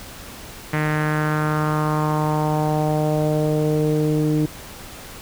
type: tone with low-pass filter sweep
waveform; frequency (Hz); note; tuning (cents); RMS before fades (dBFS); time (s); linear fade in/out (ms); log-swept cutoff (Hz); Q
sawtooth; 152.8; D#3; -31; -20; 0.73-4.46; 5; 2000 to 350; 3.1
effects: pink hiss -38 dBFS RMS until 5.21 s